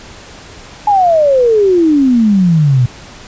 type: exponential sweep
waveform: sine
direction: down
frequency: 852 to 119.7 Hz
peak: -6 dBFS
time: 0.87-2.86 s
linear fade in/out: 5 ms
effects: pink hiss -34 dBFS RMS until 3.27 s + resampled to 16000 Hz